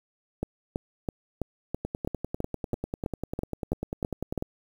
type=two click trains; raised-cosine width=2 ms; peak=-15 / -17 dBFS; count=13 / 27; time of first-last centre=0.43-4.377 / 1.85-4.424 s; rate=3.04 / 10.1 Hz; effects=8-bit